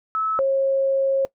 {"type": "tone pair in turn", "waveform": "sine", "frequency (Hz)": [1300, 541.4], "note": ["E6", "C#5"], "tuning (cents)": [-24, -41], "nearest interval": "octave + minor third", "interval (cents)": 1517, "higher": "first", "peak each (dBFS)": [-20, -16], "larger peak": "second", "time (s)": [[0.15, 0.39], [0.39, 1.25]], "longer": "second", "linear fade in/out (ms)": 0, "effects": ["noise-tail reverb RT60 0.1 s tail -20 dB re dry"]}